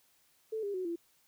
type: tone with pitch steps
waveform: sine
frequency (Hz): 440 / 403.5 / 370 / 339.3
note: A4 / G#4 / F#4 / F4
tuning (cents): 0 / -50 / 0 / -50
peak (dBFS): -33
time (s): 0.52-0.96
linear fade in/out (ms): 10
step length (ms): 110
effects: white hiss -69 dBFS RMS until 1.27 s